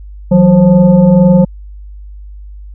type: tone with frequency modulation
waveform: sine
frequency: 185 Hz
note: F#3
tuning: in tune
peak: -3 dBFS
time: 0.31-1.45 s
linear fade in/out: 10 ms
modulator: 348 Hz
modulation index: 0.87
effects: added 50 Hz sine -27 dBFS peak until 2.74 s